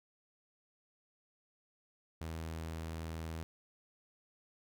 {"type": "tone", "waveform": "sawtooth", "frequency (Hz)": 81, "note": "E2", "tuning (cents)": -30, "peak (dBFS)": -36, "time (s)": [2.21, 3.43], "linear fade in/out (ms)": 0, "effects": []}